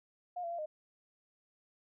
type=tone with pitch steps; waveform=sine; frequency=714 / 680 / 687 / 614 Hz; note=F5 / F5 / F5 / D#5; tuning=+38 / -46 / -29 / -23 cents; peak=-36 dBFS; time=0.36-0.66 s; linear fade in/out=10 ms; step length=75 ms; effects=none